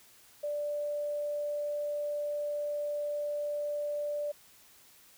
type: tone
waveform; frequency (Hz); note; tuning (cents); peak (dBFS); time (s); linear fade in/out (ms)
sine; 587.3; D5; 0; -31; 0.43-4.32; 10
effects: white hiss -59 dBFS RMS until 5.17 s